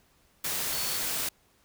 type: tone in noise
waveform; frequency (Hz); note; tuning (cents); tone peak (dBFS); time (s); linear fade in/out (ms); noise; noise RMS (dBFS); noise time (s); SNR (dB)
sine; 4435; C#8; 0; -37; 0.73-0.97; 5; white; -31; 0.44-1.29; -9
effects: pink hiss -65 dBFS RMS until 1.64 s